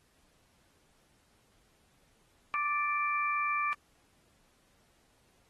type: harmonic tone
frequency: 587.3 Hz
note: D5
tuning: in tune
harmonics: 2 / 3 / 4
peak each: -30 / -40 / -33 dBFS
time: 2.54-3.73 s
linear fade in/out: 0 ms
effects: pink hiss -69 dBFS RMS until 5.49 s + AAC 32 kbps